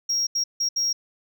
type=tone bursts at uneven times; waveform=sine; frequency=5600 Hz; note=F8; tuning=4 cents sharp; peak=-18 dBFS; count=4; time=0.09-0.27 / 0.35-0.44 / 0.6-0.69 / 0.76-0.93 s; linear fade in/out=10 ms; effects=tanh soft clip ceiling -20 dBFS